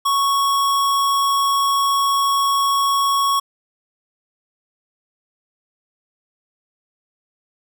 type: tone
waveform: square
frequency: 1108.7 Hz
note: C#6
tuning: in tune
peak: -16 dBFS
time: 0.05-3.4 s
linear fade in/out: 10 ms
effects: none